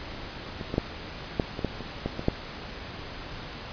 clicks, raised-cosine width 2 ms, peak -21 / -15 / -9 / -9 / -19 / -12 / -24 / -14 / -18 / -8 dBFS, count 10, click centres 0.612 / 0.741 / 0.781 / 1.398 / 1.592 / 1.647 / 1.807 / 2.06 / 2.194 / 2.284 s, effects pink hiss -39 dBFS RMS until 3.72 s + resampled to 11025 Hz

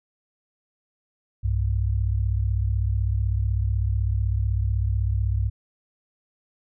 sine tone pair together, 63.54 / 99.5 Hz, B1 / G2, +50 / +26 cents, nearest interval minor sixth, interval 776 cents, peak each -23 dBFS, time 1.43-5.5 s, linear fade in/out 20 ms, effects none

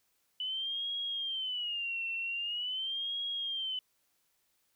sine tone with vibrato, 2985 Hz, F#7, 15 cents sharp, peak -33 dBFS, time 0.4-3.79 s, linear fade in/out 2 ms, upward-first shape sine, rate 0.44 Hz, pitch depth 170 cents each way, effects white hiss -75 dBFS RMS until 4.75 s

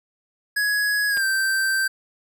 square tone with pitch glide, 1673 to 1561 Hz, G#6 to G6, +12 to -8 cents, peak -20 dBFS, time 0.56-1.88 s, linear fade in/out 10 ms, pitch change -120 cents, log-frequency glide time 1.09-1.24 s
clicks, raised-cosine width 0.3 ms, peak -20 dBFS, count 2, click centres 1.169 / 1.175 s
effects none

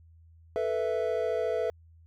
triangle chord, A suspended second, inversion none, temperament equal, 440 / 493.9 / 659.3 Hz, A4 / B4 / E5, 0 / 0 / 0 cents, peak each -29 dBFS, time 0.56-1.7 s, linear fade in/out 0 ms, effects added 82 Hz sine -53 dBFS peak until 2.06 s

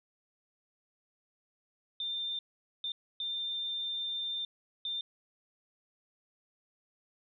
sine tone bursts at uneven times, 3593 Hz, A7, 36 cents sharp, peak -33 dBFS, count 4, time 2-2.39 / 2.84-2.92 / 3.2-4.45 / 4.85-5.01 s, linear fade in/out 2 ms, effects none

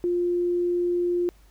sine tone, 351.4 Hz, F4, 11 cents sharp, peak -21 dBFS, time 0.04-1.29 s, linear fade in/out 0 ms, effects added 50 Hz sine -52 dBFS peak until 1.5 s + pink hiss -61 dBFS RMS until 1.5 s

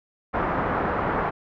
white low-pass noise, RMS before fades -25 dBFS, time 0.33-1.31 s, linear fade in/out 20 ms, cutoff 1400 Hz, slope 24 dB/octave, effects none

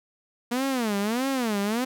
sawtooth tone with vibrato, 233.1 Hz, A#3, in tune, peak -20 dBFS, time 0.51-1.85 s, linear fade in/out 10 ms, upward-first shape sine, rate 1.6 Hz, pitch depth 270 cents each way, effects none

